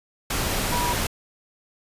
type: tone in noise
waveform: sine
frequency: 969 Hz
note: B5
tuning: 33 cents flat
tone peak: -24 dBFS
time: 0.72-0.93 s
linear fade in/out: 5 ms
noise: pink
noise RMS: -25 dBFS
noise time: 0.3-1.07 s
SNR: -2 dB
effects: resampled to 32000 Hz